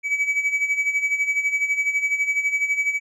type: tone with tremolo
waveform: triangle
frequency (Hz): 2284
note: D7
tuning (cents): -49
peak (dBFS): -15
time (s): 0.03-3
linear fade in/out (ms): 50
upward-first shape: sine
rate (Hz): 12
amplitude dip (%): 70
effects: resampled to 24000 Hz